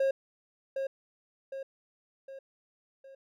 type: tone with echo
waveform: triangle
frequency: 540 Hz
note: C#5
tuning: 45 cents flat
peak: -22 dBFS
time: 0-0.11 s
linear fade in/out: 5 ms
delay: 760 ms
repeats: 4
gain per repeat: -6 dB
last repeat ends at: 3.15 s
effects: none